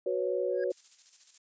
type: chord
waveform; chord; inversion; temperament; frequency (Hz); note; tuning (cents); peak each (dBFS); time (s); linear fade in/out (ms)
sine; F# suspended fourth; none; just; 370 / 493.3 / 555; F#4 / B4 / C#5; 0 / -2 / +2; -32; 0.06-0.72; 5
type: tone with exponential growth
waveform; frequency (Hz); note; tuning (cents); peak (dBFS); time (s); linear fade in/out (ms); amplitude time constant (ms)
triangle; 1638; G#6; -24; -36; 0.5-0.64; 2; 29
type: noise with tremolo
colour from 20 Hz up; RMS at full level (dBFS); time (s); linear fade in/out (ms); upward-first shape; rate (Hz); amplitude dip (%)
violet; -46; 0.7-1.38; 5; square; 14; 50
effects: resampled to 16000 Hz